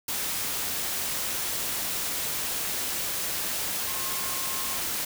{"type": "tone in noise", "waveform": "sine", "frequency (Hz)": 1070, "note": "C6", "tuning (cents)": 38, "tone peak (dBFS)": -40, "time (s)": [3.87, 4.78], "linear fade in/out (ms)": 5, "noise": "white", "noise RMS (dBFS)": -30, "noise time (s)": [0.08, 5.05], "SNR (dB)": -13, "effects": []}